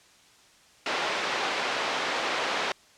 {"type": "band-pass noise", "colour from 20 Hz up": "pink", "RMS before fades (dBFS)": -29, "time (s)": [0.86, 2.72], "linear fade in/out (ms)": 2, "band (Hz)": [540, 4000], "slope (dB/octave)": 12, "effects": ["white hiss -57 dBFS RMS until 2.97 s", "low-pass 7000 Hz 12 dB/octave"]}